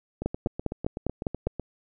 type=two click trains; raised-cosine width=2 ms; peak=-18 / -12 dBFS; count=12 / 7; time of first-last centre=0.22-1.597 / 0.26-1.47 s; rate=7.99 / 4.96 Hz; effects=none